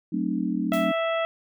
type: chord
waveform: sine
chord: F# diminished seventh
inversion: none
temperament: equal with one note detuned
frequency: 185 / 220 / 261.6 / 303.5 Hz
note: F#3 / A3 / C4 / Eb4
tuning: 0 / 0 / 0 / -43 cents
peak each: -29 dBFS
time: 0.12-0.92 s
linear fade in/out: 10 ms
type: harmonic tone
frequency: 659.3 Hz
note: E5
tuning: in tune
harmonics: 1 / 2 / 3 / 4 / 5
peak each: -24 / -30 / -34 / -36 / -38 dBFS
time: 0.72-1.25 s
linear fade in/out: 0 ms
type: noise with exponential decay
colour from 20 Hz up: white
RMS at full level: -36 dBFS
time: 0.73-1.02 s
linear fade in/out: 5 ms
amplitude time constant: 62 ms
effects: none